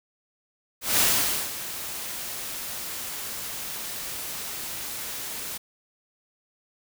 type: noise with ADSR envelope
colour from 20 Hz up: white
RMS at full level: -20 dBFS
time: 0.81-5.58 s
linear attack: 180 ms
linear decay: 510 ms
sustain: -14 dB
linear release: 10 ms
effects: none